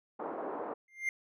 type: band-pass noise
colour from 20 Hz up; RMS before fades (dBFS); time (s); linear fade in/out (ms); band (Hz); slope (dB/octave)
pink; -39; 0.19-0.74; 10; 310 to 1100; 24
type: tone with exponential growth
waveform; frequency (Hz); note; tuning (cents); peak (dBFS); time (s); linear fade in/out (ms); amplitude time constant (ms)
triangle; 2100; C7; +6; -25; 0.88-1.09; 2; 44
effects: none